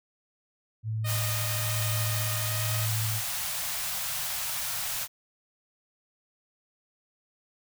sine tone with tremolo, 110 Hz, A2, in tune, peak -27 dBFS, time 0.83-3.22 s, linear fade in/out 50 ms, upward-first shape sine, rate 1.1 Hz, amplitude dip 35%
10% pulse tone with pitch glide, 617 to 627.1 Hz, D#5 to D#5, -15 to +13 cents, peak -29 dBFS, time 1.04-2.86 s, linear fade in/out 10 ms, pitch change +28 cents, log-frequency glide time 2.34-2.64 s
white band-stop noise, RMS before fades -32 dBFS, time 1.05-5.08 s, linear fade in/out 50 ms, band 180 to 580 Hz, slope 48 dB/octave
effects none

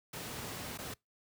pink noise with dropouts, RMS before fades -42 dBFS, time 0.13-0.94 s, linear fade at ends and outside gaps 5 ms, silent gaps 0.776-0.786 s, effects noise-tail reverb RT60 0.2 s tail -26 dB re dry + high-pass 80 Hz 12 dB/octave

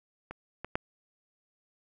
clicks, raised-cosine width 0.5 ms, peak -25 / -22 / -13 dBFS, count 3, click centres 0.31 / 0.646 / 0.755 s, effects none

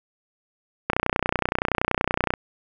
click train, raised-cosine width 0.5 ms, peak -5 dBFS, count 45, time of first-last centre 0.9-2.338 s, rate 30.6 Hz, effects none

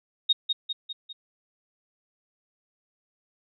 sine tone with echo, 3729 Hz, A#7, in tune, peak -17 dBFS, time 0.29-0.33 s, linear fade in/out 10 ms, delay 200 ms, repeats 4, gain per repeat -5 dB, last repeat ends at 1.13 s, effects none

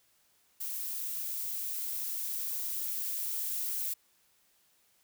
violet noise with level ramp, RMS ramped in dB -37 to -34 dBFS, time 0.6-3.94 s, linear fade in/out 10 ms, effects white hiss -69 dBFS RMS until 5.03 s

